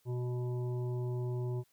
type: harmonic tone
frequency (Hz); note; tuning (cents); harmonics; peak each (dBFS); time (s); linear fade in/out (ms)
123.47; B2; 0; 1 / 3 / 5 / 7 / 8; -33 / -40 / -52 / -54 / -57; 0.05-1.64; 50
effects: white hiss -72 dBFS RMS until 1.72 s